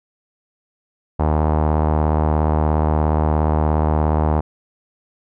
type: tone with low-pass filter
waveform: sawtooth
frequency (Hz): 77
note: D#2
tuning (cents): -17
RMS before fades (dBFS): -17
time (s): 1.19-4.41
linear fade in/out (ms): 10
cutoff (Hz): 880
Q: 2.5
effects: none